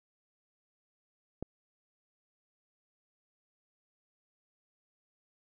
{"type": "click", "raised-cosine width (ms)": 2, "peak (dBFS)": -23, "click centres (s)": 1.426, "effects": []}